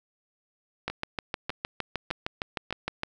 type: two click trains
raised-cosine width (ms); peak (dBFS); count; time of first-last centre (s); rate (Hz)
0.3; -18 / -13; 4 / 15; 0.9-2.707 / 0.88-3.034; 1.66 / 6.5
effects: none